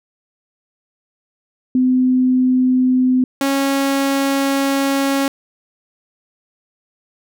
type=tone pair in turn; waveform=sine / sawtooth; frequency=255 / 274.9 Hz; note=C4 / C#4; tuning=-44 / -14 cents; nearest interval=minor second; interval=130 cents; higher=second; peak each=-11 dBFS; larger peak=neither; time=1.75-3.24 / 3.41-5.28 s; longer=second; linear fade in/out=2 ms; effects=none